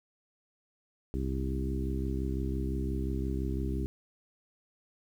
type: harmonic tone with a mistuned harmonic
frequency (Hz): 65.8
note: C2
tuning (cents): +10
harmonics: 1 / 2 / 3 / 4 / 5 / 6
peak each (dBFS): -32 / -38 / -39 / -39 / -39 / -41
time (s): 1.14-3.86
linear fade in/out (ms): 0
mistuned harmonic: 1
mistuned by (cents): -24
effects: 10-bit